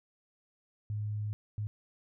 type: tone bursts at uneven times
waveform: sine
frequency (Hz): 105.3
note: G#2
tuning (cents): +24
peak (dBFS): -32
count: 2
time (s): 0.9-1.33 / 1.58-1.67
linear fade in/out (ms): 0
effects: none